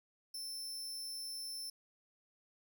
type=tone; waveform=sawtooth; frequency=5330 Hz; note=E8; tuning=18 cents sharp; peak=-39 dBFS; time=0.34-1.7 s; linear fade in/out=5 ms; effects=none